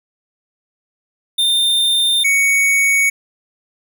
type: tone pair in turn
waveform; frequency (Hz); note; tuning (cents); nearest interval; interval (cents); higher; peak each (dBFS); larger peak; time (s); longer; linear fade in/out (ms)
square; 3614 / 2231; A7 / C#7; +46 / +11; minor sixth; 835; first; -13 / -12; second; 1.38-2.24 / 2.24-3.1; neither; 10
effects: none